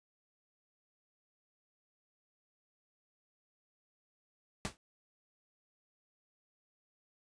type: noise with exponential decay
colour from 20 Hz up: pink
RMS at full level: -34 dBFS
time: 4.65-4.77 s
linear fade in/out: 0 ms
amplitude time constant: 25 ms
effects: resampled to 22050 Hz